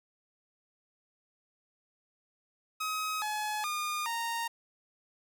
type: tone with pitch steps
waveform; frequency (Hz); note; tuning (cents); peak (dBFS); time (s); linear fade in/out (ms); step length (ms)
sawtooth; 1268 / 849 / 1215 / 927; D#6 / G#5 / D#6 / A#5; +32 / +38 / -42 / -10; -28; 2.8-4.48; 10; 420
effects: none